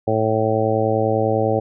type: harmonic tone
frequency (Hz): 110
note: A2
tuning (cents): 0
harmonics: 1 / 2 / 3 / 4 / 5 / 6 / 7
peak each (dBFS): -23 / -27 / -25 / -22 / -21 / -27 / -24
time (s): 0.07-1.6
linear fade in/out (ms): 10
effects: none